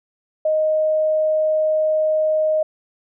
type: tone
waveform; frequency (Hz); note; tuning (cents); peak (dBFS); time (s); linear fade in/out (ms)
sine; 622.3; D#5; 0; -15; 0.45-2.63; 5
effects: none